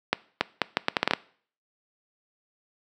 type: accelerating click train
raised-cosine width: 0.3 ms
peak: -4 dBFS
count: 10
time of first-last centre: 0.13-1.135 s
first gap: 280 ms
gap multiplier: 0.74
effects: noise-tail reverb RT60 0.5 s tail -21 dB re dry + high-pass 200 Hz 12 dB/octave